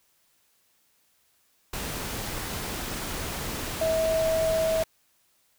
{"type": "tone in noise", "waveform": "sine", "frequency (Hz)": 645, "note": "E5", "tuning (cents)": -38, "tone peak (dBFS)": -22, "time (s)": [3.81, 4.83], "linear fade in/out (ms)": 5, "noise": "pink", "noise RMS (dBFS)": -33, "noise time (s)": [1.73, 4.84], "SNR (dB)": 8, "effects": ["white hiss -67 dBFS RMS until 5.58 s"]}